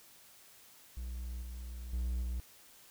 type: tone with level steps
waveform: triangle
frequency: 60.9 Hz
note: B1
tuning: 24 cents flat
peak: -36 / -39 / -30 / -32 dBFS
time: 0.97-2.4 s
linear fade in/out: 0 ms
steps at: 1.42 / 1.93 / 2.22 s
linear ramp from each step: 5 ms
effects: white hiss -59 dBFS RMS until 2.9 s